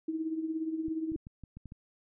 sine tone with tremolo, 319.7 Hz, D#4, 47 cents sharp, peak -28 dBFS, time 0.08-1.16 s, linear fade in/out 5 ms, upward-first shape triangle, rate 17 Hz, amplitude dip 70%
clicks, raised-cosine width 5 ms, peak -33 dBFS, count 8, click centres 0.883 / 1.119 / 1.161 / 1.269 / 1.437 / 1.57 / 1.657 / 1.721 s
effects none

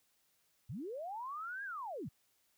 sine linear two-way sweep, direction up then down, 91 to 1661.2 to 91 Hz, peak -40 dBFS, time 0.69-2.09 s, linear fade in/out 10 ms, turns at 1.64 s, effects white hiss -75 dBFS RMS until 2.57 s

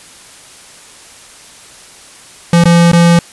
square tone with dropouts, 170.8 Hz, F3, 38 cents flat, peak -5 dBFS, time 2.53-3.19 s, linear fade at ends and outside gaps 2 ms, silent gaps 2.639-2.655 / 2.917-2.931 s, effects white hiss -37 dBFS RMS until 3.32 s + resampled to 24000 Hz

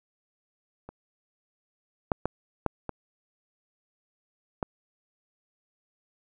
clicks, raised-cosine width 1 ms, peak -27 / -9 / -12 / -10 / -18 / -14 dBFS, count 6, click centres 0.89 / 2.118 / 2.256 / 2.663 / 2.893 / 4.628 s, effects none

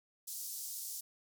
white band-pass noise, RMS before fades -43 dBFS, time 0.27-1.01 s, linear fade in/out 10 ms, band 5000 to 16000 Hz, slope 24 dB/octave, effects none

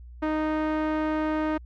sawtooth tone with low-pass filter, 309.7 Hz, D#4, 8 cents flat, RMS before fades -26 dBFS, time 0.22-1.58 s, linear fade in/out 10 ms, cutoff 1600 Hz, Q 0.95, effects added 60 Hz sine -41 dBFS peak until 1.65 s + MP3 96 kbps

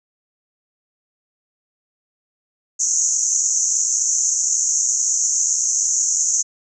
pink band-pass noise, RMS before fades -19 dBFS, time 2.79-6.43 s, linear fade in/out 20 ms, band 6100 to 7100 Hz, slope 96 dB/octave, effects none

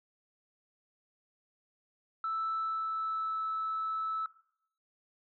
sine tone with pitch glide, 1318.5 to 1307.9 Hz, E6 to E6, 0 to -14 cents, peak -30 dBFS, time 2.24-4.26 s, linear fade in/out 2 ms, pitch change -14 cents, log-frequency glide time 2.51-3.44 s, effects noise-tail reverb RT60 0.7 s tail -19 dB re dry + tanh soft clip ceiling -27 dBFS

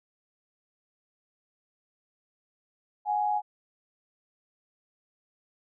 sine tone pair together, 731.6 / 833 Hz, F#5 / G#5, -20 / +5 cents, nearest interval major second, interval 225 cents, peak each -31 / -25 dBFS, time 3.05-3.42 s, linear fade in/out 50 ms, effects none

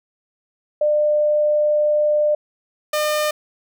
sine / sawtooth tone pair in turn, 599 / 604.9 Hz, D5 / D#5, +34 / -49 cents, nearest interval unison, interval 17 cents, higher second, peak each -14 dBFS, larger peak neither, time 0.81-2.35 / 2.93-3.31 s, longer first, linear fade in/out 5 ms, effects none

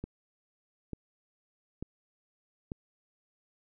click train, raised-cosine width 3 ms, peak -24 dBFS, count 4, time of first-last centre 0.04-2.719 s, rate 1.12 Hz, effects none

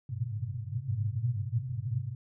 white band-pass noise, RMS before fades -33 dBFS, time 0.09-2.15 s, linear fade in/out 2 ms, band 100 to 130 Hz, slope 96 dB/octave, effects none

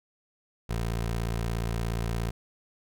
20% pulse tone, 57 Hz, A#1, 38 cents flat, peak -23 dBFS, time 0.69-2.31 s, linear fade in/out 10 ms, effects none

